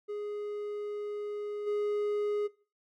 triangle tone with level steps, 415.3 Hz, G#4, in tune, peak -32 / -26 dBFS, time 0.08-2.48 s, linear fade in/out 20 ms, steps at 1.66 s, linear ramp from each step 20 ms, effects noise-tail reverb RT60 0.4 s tail -21 dB re dry

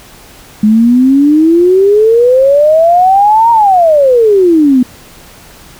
sine exponential two-way sweep, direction up then down, 209 to 943 to 243.9 Hz, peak -3 dBFS, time 0.63-4.83 s, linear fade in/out 5 ms, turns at 3.51 s, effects pink hiss -36 dBFS RMS until 5.79 s

